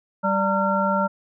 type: harmonic tone with a mistuned harmonic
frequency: 195.9 Hz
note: G3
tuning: 1 cent flat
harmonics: 1 / 3 / 5 / 7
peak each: -24 / -24 / -24 / -24 dBFS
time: 0.23-1.08 s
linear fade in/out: 20 ms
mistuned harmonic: 5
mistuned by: -120 cents
effects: none